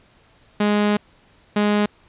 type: tone pair in turn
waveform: sawtooth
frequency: 207.7 / 207.7 Hz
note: G#3 / G#3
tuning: 0 / 0 cents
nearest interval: unison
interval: 0 cents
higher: neither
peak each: -12 dBFS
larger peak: neither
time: 0.6-0.97 / 1.56-1.86 s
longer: first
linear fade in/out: 5 ms
effects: pink hiss -55 dBFS RMS until 2.08 s + resampled to 8000 Hz

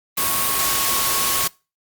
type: tone in noise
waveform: sine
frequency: 1100 Hz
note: C#6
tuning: 14 cents flat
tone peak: -27 dBFS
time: 0.17-1.48 s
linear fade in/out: 10 ms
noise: white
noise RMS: -20 dBFS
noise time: 0.17-1.48 s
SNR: -10 dB
effects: noise-tail reverb RT60 0.3 s tail -24 dB re dry + Opus 32 kbps

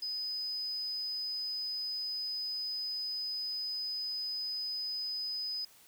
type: tone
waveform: sine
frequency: 5010 Hz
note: D#8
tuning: 11 cents sharp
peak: -34 dBFS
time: 0.02-5.65 s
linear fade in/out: 5 ms
effects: white hiss -60 dBFS RMS until 5.87 s

